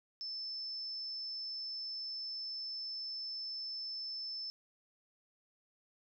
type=tone; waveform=sine; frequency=5274 Hz; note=E8; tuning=in tune; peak=-39 dBFS; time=0.21-4.5 s; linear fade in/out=0 ms; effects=none